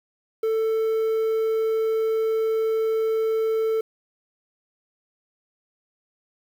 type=tone with quantisation; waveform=triangle; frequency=443.5 Hz; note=A4; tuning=14 cents sharp; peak=-18 dBFS; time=0.43-3.81 s; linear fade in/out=5 ms; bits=8; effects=none